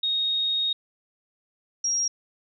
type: tone pair in turn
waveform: sine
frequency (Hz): 3734 / 5629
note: A#7 / F8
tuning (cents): +2 / +13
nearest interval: perfect fifth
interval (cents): 711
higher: second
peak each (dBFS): -22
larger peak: neither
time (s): 0.03-0.73 / 1.84-2.08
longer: first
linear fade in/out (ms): 5
effects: none